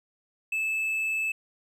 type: tone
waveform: triangle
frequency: 2618 Hz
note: E7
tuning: 13 cents flat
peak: -24 dBFS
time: 0.52-1.32 s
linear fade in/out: 5 ms
effects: none